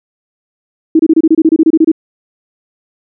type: tone bursts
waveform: sine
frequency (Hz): 320.4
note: E4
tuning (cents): -49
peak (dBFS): -3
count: 14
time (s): 0.95-1.917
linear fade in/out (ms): 5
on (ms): 44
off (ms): 27
effects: none